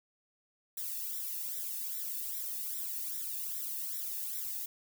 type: noise with flanger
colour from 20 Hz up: violet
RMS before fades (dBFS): -38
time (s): 0.77-4.66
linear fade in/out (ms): 5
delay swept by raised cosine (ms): 0.53 to 1.15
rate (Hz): 2.5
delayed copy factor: +0.95
effects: none